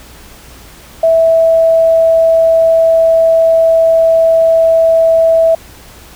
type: tone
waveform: sine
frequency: 655 Hz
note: E5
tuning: 11 cents flat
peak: -5 dBFS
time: 1.03-5.55 s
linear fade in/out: 5 ms
effects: added 60 Hz sine -40 dBFS peak until 6.15 s + pink hiss -37 dBFS RMS until 6.15 s